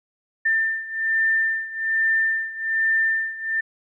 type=beating tone pair; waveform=sine; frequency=1791 / 1792.2 Hz; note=A6 / A6; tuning=+30 / +31 cents; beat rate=1.2 Hz; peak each=-21 / -24 dBFS; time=0.45-3.61 s; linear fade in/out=10 ms; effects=none